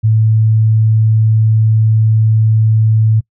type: tone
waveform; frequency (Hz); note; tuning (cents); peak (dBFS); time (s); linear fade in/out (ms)
sine; 110; A2; 0; -7; 0.03-3.21; 20
effects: noise-tail reverb RT60 0.1 s tail -24 dB re dry